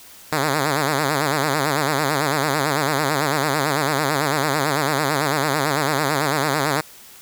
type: tone with vibrato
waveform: 5% pulse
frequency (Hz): 144.9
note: D3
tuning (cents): -23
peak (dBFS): -7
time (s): 0.32-6.81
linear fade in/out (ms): 5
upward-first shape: sine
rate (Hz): 9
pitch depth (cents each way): 140
effects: white hiss -44 dBFS RMS until 7.21 s